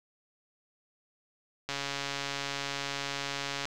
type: click train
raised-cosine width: 0.2 ms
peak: -16 dBFS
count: 276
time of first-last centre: 1.69-3.654 s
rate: 140 Hz
effects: none